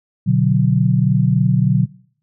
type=chord; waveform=sine; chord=B minor; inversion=none; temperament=equal; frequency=123.47 / 146.83 / 185 Hz; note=B2 / D3 / F#3; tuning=0 / 0 / 0 cents; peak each=-16 dBFS; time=0.26-1.86 s; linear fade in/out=20 ms; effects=noise-tail reverb RT60 0.6 s tail -23 dB re dry